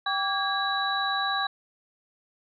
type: tone cluster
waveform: sine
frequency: 780 / 1153 / 1634 / 3922 Hz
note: G5 / D6 / G#6 / B7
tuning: -9 / -32 / -29 / -13 cents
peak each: -30 dBFS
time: 0.06-1.47 s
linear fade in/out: 5 ms
effects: none